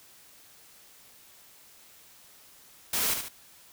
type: noise with echo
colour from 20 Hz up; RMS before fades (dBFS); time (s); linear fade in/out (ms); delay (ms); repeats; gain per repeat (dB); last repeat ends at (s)
white; -28; 2.93-3.14; 5; 73; 2; -6; 3.286
effects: white hiss -55 dBFS RMS until 3.72 s